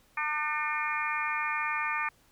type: harmonic tone with a mistuned harmonic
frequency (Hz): 300.6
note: D4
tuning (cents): +40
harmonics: 3 / 4 / 5 / 6 / 7 / 8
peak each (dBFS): -36 / -33 / -39 / -35 / -37 / -35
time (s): 0.17-2.09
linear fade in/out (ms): 5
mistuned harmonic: 7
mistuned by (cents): +50
effects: pink hiss -64 dBFS RMS until 2.31 s